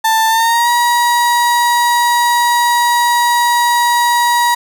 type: tone with pitch glide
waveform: 35% pulse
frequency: 888 to 957.2 Hz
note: A5 to A#5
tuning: +16 to +46 cents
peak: -8 dBFS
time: 0.04-4.55 s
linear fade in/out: 10 ms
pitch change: +130 cents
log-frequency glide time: 0.28-0.69 s
effects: none